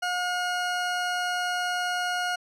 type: tone pair together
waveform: 40% pulse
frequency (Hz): 719 / 1438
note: F#5 / F#6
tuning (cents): -50 / -50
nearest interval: octave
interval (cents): 1200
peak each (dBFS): -28 / -29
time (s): 0.02-2.36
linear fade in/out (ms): 10
effects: low-pass 8000 Hz 12 dB/octave